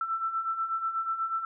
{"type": "beating tone pair", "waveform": "sine", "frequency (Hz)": [1327, 1335.2], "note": ["E6", "E6"], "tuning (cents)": [11, 22], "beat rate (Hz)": 8.2, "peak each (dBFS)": [-35, -29], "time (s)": [0.01, 1.45], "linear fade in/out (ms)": 2, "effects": []}